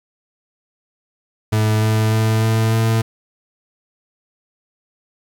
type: tone with pitch steps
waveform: 40% pulse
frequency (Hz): 108.2 / 109.27 / 110.35 / 111.43 / 112.53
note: A2 / A2 / A2 / A2 / A2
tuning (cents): -29 / -12 / +5 / +22 / +39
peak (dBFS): -13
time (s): 1.52-3.02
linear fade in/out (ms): 10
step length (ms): 300
effects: 8-bit